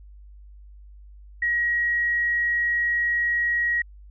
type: tone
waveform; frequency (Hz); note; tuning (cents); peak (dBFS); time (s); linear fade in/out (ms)
sine; 1900; A#6; +33; -20; 1.42-3.82; 5
effects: added 50 Hz sine -43 dBFS peak until 4.1 s